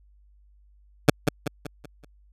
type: tone with echo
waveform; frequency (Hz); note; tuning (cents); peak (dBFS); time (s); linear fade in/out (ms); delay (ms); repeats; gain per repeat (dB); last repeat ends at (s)
15% pulse; 146.5; D3; -4; -4; 1.08-1.1; 5; 190; 5; -7; 2.05
effects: added 50 Hz sine -54 dBFS peak until 2.32 s + resampled to 32000 Hz